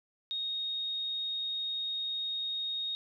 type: tone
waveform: sine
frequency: 3729 Hz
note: A#7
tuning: in tune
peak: -32 dBFS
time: 0.31-2.95 s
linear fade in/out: 0 ms
effects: 12-bit